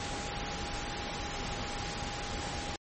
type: tone in noise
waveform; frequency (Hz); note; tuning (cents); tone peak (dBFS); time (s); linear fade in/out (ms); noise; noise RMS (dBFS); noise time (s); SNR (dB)
sine; 817; G#5; -29; -43; 0-2.76; 2; pink; -37; 0-2.76; -9
effects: low-pass 12000 Hz 12 dB/octave + MP3 32 kbps